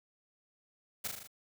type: noise with echo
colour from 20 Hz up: white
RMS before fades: -36 dBFS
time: 1.04-1.08 s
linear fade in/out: 10 ms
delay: 39 ms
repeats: 5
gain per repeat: -3 dB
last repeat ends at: 1.275 s
effects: none